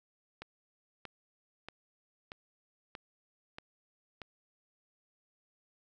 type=click train; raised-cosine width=0.3 ms; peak=-27 dBFS; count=7; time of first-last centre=0.42-4.217 s; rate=1.58 Hz; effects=none